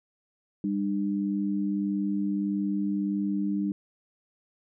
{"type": "tone pair together", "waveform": "sine", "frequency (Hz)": [198.88, 300.5], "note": ["G3", "D4"], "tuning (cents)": [25, 40], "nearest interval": "perfect fifth", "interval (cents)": 715, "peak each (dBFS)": [-27, -29], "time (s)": [0.64, 3.72], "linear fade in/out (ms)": 2, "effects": []}